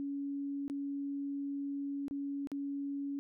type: tone with dropouts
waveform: sine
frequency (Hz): 280.8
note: C#4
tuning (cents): +22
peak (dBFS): -35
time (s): 0-3.19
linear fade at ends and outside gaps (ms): 0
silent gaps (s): 0.68-0.699 / 2.082-2.11 / 2.472-2.517
effects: none